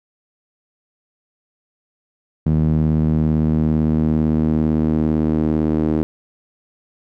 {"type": "tone with band-pass filter sweep", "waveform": "sawtooth", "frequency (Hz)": 77.78, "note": "D#2", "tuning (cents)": 0, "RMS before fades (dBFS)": -17, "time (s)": [2.46, 6.03], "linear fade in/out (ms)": 0, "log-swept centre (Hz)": [180, 300], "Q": 2.2, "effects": []}